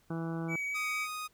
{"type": "harmonic tone", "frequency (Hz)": 164.81, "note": "E3", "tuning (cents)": 0, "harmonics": [1, 2, 3, 4, 5, 6, 7, 8, 9], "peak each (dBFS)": [-35, -38, -46, -48, -48, -53, -50, -53, -50], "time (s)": [0.1, 0.56], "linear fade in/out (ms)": 5}
{"type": "tone with vibrato", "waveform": "triangle", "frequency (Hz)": 2273, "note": "C#7", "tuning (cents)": 43, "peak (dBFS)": -31, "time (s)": [0.48, 1.08], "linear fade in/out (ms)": 50, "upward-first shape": "sine", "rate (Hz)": 4.3, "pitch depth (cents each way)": 10}
{"type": "tone", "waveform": "sawtooth", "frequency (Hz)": 1244.5, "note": "D#6", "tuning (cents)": 0, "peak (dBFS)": -33, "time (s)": [0.74, 1.28], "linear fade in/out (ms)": 20}
{"effects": ["pink hiss -68 dBFS RMS until 1.33 s"]}